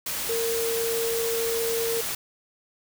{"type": "tone in noise", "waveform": "sine", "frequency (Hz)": 459.5, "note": "A#4", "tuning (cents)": -25, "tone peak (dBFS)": -25, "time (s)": [0.29, 2.01], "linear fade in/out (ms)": 5, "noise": "white", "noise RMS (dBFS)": -30, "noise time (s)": [0.06, 2.15], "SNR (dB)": 2, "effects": []}